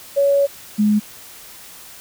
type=tone pair in turn; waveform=sine; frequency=561 / 210.1 Hz; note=C#5 / G#3; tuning=+21 / +20 cents; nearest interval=octave + perfect fourth; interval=1701 cents; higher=first; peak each=-12 / -12 dBFS; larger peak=neither; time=0.16-0.47 / 0.78-1 s; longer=first; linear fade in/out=20 ms; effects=white hiss -40 dBFS RMS until 2 s

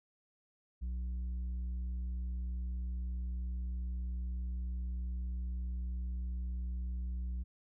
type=tone with tanh clipping; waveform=sine; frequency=61.2 Hz; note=B1; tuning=15 cents flat; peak=-36 dBFS; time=0.81-7.44 s; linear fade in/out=20 ms; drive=5 dB; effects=none

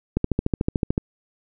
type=click train; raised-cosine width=3 ms; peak=-7 dBFS; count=12; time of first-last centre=0.17-0.979 s; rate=13.6 Hz; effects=none

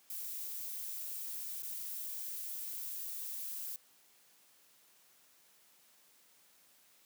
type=noise with dropouts; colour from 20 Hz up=violet; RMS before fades=-42 dBFS; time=0.1-3.76 s; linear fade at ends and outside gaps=1 ms; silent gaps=1.622-1.632 s; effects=white hiss -66 dBFS RMS until 7.05 s + high-pass 150 Hz 12 dB/octave

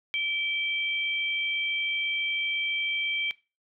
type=tone pair together; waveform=sine; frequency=2321 / 3173 Hz; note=D7 / G7; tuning=-21 / +20 cents; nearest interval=perfect fourth; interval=541 cents; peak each=-27 / -30 dBFS; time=0.14-3.31 s; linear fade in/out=0 ms; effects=noise-tail reverb RT60 0.3 s tail -21 dB re dry

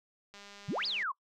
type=click train; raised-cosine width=0.2 ms; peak=-34 dBFS; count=140; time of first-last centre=0.34-1.028 s; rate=202 Hz
type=exponential two-way sweep; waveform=sine; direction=up then down; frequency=123.47 to 5160 to 995 Hz; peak=-31 dBFS; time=0.68-1.12 s; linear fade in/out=10 ms; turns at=0.86 s
effects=noise-tail reverb RT60 0.1 s tail -23 dB re dry

